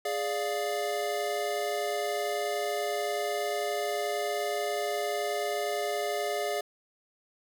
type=chord; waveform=square; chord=D diminished; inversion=second; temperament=equal; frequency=415.3 / 587.3 / 698.5 Hz; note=Ab4 / D5 / F5; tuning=0 / 0 / 0 cents; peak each=-34 dBFS; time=0.05-6.61 s; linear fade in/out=5 ms; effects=none

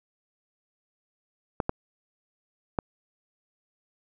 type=clicks; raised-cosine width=1 ms; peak=-11 dBFS; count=3; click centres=1.602 / 1.694 / 2.788 s; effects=none

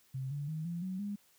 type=tone with pitch steps; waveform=sine; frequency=132.1 / 144.06 / 157.09 / 171.31 / 186.82 / 203.7 Hz; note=C3 / D3 / D#3 / F3 / F#3 / G#3; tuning=+17 / -33 / +17 / -33 / +17 / -33 cents; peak=-35 dBFS; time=0.14-1.16 s; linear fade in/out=10 ms; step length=170 ms; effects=white hiss -67 dBFS RMS until 1.38 s

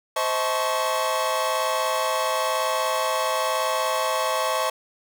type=tone cluster; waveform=45% pulse; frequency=520 / 637 / 876 / 1055 / 1116 Hz; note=C5 / D#5 / A5 / C6 / C#6; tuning=-11 / +41 / -8 / +14 / +11 cents; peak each=-29 / -27 / -29 / -32 / -27 dBFS; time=0.16-4.7 s; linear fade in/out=5 ms; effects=none

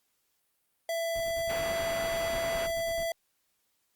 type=tone; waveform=square; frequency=666 Hz; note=E5; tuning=18 cents sharp; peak=-30 dBFS; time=0.89-3.12 s; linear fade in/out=2 ms
type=noise with tremolo; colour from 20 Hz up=brown; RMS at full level=-43 dBFS; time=1.15-3.06 s; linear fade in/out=2 ms; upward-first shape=square; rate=9.3 Hz; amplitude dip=75%
type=low-pass noise; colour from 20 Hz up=white; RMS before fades=-39 dBFS; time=1.49-2.67 s; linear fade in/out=10 ms; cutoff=1800 Hz; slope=12 dB/octave
effects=white hiss -75 dBFS RMS until 3.95 s + Opus 48 kbps

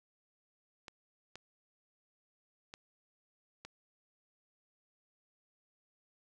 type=clicks; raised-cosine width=0.2 ms; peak=-29 dBFS; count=4; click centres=0.882 / 1.356 / 2.739 / 3.65 s; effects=none

